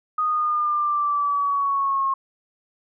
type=linear sweep; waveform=sine; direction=down; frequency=1244.5 to 1077 Hz; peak=-19 dBFS; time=0.18-2.14 s; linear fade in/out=5 ms; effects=none